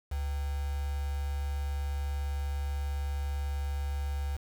sine tone with quantisation, 70.8 Hz, C#2, 37 cents sharp, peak -30 dBFS, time 0.11-4.37 s, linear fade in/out 10 ms, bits 7, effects none

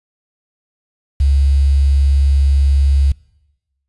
sine tone with quantisation, 69.3 Hz, C#2, in tune, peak -9 dBFS, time 1.2-3.12 s, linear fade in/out 5 ms, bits 6, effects noise-tail reverb RT60 1.0 s tail -23 dB re dry + resampled to 24000 Hz

